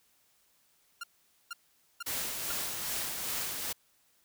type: tone bursts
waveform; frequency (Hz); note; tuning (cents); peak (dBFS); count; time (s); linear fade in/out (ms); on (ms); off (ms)
sawtooth; 1396.9; F6; 0; -33; 4; 1.01-2.524; 5; 26; 470
type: noise with tremolo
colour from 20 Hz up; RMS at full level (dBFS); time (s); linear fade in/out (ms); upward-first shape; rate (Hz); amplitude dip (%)
white; -34; 2.06-3.73; 10; sine; 2.5; 35
effects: white hiss -69 dBFS RMS until 4.24 s